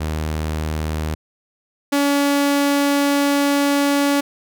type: tone pair in turn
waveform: sawtooth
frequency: 77.78 / 283.7 Hz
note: D#2 / C#4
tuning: 0 / +40 cents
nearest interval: octave + minor seventh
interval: 2240 cents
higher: second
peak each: -17 / -11 dBFS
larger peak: second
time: 0-1.15 / 1.92-4.21 s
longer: second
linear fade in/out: 10 ms
effects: none